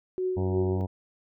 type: tone with tremolo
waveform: sine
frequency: 370 Hz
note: F#4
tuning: in tune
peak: -24 dBFS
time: 0.18-0.81 s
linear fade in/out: 0 ms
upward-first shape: triangle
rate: 2.9 Hz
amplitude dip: 65%
type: harmonic tone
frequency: 94.3 Hz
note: F#2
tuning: 33 cents sharp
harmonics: 1 / 2 / 3 / 4 / 5 / 6 / 7 / 8 / 9 / 10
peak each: -27 / -33 / -37 / -39 / -41 / -43 / -44 / -45 / -46 / -47 dBFS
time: 0.36-0.87 s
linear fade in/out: 20 ms
effects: none